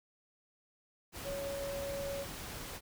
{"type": "tone in noise", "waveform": "sine", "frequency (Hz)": 558, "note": "C#5", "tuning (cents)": 11, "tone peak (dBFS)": -37, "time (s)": [1.23, 2.26], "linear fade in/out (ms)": 50, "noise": "pink", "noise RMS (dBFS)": -44, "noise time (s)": [1.12, 2.81], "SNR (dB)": 4, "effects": []}